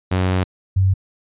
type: tone pair in turn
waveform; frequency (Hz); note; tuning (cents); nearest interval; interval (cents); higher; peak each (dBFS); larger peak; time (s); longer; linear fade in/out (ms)
sawtooth / sine; 92.5 / 95.21; F#2 / G2; 0 / -50; unison; 50; second; -12; neither; 0.11-0.44 / 0.76-0.94; first; 10
effects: resampled to 8000 Hz